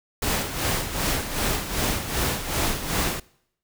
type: noise with tremolo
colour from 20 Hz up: pink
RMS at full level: -23 dBFS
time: 0.22-3.2 s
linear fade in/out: 5 ms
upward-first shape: sine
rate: 2.6 Hz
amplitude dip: 65%
effects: noise-tail reverb RT60 0.7 s tail -23 dB re dry